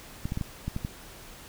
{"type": "clicks", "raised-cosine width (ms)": 5, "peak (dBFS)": -18, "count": 7, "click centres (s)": [0.255, 0.321, 0.374, 0.412, 0.68, 0.764, 0.849], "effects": ["pink hiss -47 dBFS RMS until 1.48 s"]}